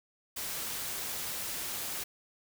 white noise, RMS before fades -37 dBFS, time 0.36-2.04 s, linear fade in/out 10 ms, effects none

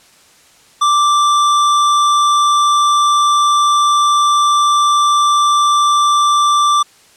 triangle tone with hard clipping, 1174.7 Hz, D6, in tune, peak -11 dBFS, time 0.81-6.83 s, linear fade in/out 10 ms, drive 18 dB, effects white hiss -47 dBFS RMS until 7.16 s + low-pass 9000 Hz 12 dB/octave

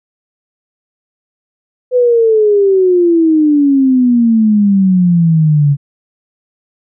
sine exponential sweep, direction down, 506 to 139.9 Hz, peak -6 dBFS, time 1.91-5.77 s, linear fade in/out 50 ms, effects none

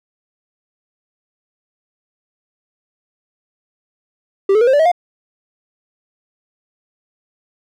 triangle tone with pitch steps, 392 / 432.4 / 477.1 / 526.3 / 580.6 / 640.5 / 706.6 Hz, G4 / A4 / A#4 / C5 / D5 / E5 / F5, 0 / -30 / +40 / +10 / -20 / -50 / +20 cents, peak -7 dBFS, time 4.49-4.917 s, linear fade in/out 5 ms, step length 61 ms, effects none

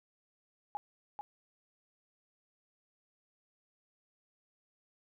sine tone with echo, 830.6 Hz, G#5, in tune, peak -34 dBFS, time 0.75-0.77 s, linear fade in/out 0 ms, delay 440 ms, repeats 1, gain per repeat -4 dB, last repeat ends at 1.21 s, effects none

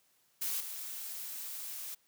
blue noise with level steps, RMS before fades -35 / -42 dBFS, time 0.41-1.95 s, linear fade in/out 10 ms, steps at 0.6 s, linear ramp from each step 5 ms, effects white hiss -71 dBFS RMS until 2.07 s + high-pass 80 Hz 12 dB/octave

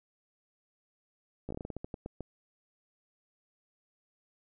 slowing click train, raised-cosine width 2 ms, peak -25 dBFS, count 13, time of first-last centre 1.49-2.207 s, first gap 15 ms, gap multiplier 1.23, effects none

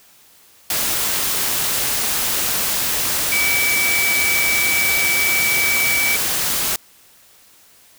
sine tone in noise, 2295 Hz, D7, 40 cents flat, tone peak -17 dBFS, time 3.32-6.16 s, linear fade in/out 2 ms, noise white, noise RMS -20 dBFS, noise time 0.7-6.76 s, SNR 0 dB, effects white hiss -50 dBFS RMS until 7.98 s

